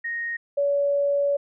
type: tone pair in turn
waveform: sine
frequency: 1864.7 / 567.7 Hz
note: A#6 / C#5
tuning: 0 / +41 cents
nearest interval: octave + major sixth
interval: 2059 cents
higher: first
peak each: -26 / -19 dBFS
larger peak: second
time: 0.04-0.37 / 0.57-1.37 s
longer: second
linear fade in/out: 10 ms
effects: none